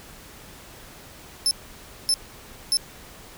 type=tone bursts; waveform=30% pulse; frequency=5274 Hz; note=E8; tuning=in tune; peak=-14 dBFS; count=3; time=1.46-2.77 s; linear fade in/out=0 ms; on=50 ms; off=580 ms; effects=pink hiss -45 dBFS RMS until 3.37 s